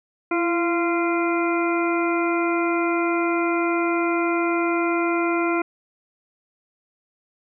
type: harmonic tone with a mistuned harmonic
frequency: 345.2 Hz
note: F4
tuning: 20 cents flat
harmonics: 1 / 2 / 3 / 4 / 6 / 7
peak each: -21 / -28 / -29 / -28 / -32 / -31 dBFS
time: 0.31-5.62 s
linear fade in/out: 5 ms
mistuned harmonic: 1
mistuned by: -40 cents
effects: none